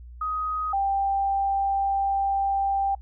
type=tone pair in turn; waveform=sine; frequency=1255 / 788.1 Hz; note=D#6 / G5; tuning=+15 / +9 cents; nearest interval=minor sixth; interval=806 cents; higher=first; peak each=-25 / -21 dBFS; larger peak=second; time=0.21-0.73 / 0.73-2.95 s; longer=second; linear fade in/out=5 ms; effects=noise-tail reverb RT60 0.1 s tail -25 dB re dry + added 60 Hz sine -40 dBFS peak until 3.01 s